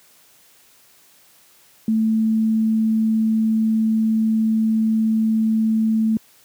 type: tone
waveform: sine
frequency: 220.8 Hz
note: A3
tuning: 6 cents sharp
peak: -15 dBFS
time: 1.88-6.17 s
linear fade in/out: 2 ms
effects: white hiss -53 dBFS RMS until 6.44 s + high-pass 80 Hz 12 dB/octave